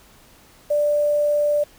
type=tone with quantisation; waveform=sine; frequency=589 Hz; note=D5; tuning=5 cents sharp; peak=-16 dBFS; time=0.7-1.64 s; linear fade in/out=10 ms; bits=7; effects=pink hiss -51 dBFS RMS until 1.78 s